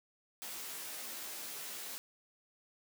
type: noise with comb filter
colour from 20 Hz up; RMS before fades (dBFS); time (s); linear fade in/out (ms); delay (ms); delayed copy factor
white; -44; 0.42-1.98; 0; 16; -0.75
effects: high-pass 200 Hz 12 dB/octave